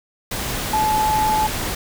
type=tone in noise; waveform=sine; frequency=862 Hz; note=A5; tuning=36 cents flat; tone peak=-16 dBFS; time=0.73-1.47 s; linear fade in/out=5 ms; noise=pink; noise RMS=-25 dBFS; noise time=0.31-1.75 s; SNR=+6 dB; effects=none